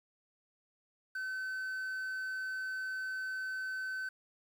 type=tone with quantisation; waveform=triangle; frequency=1526 Hz; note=G6; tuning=47 cents flat; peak=-34 dBFS; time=1.15-4.09 s; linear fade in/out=5 ms; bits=10; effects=none